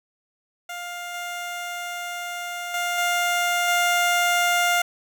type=tone with level steps; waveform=15% pulse; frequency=703 Hz; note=F5; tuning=11 cents sharp; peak=-25 / -23 / -17 / -14 / -12 dBFS; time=0.69-4.82 s; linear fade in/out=5 ms; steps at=1.14 / 2.74 / 2.98 / 3.68 s; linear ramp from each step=2 ms; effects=none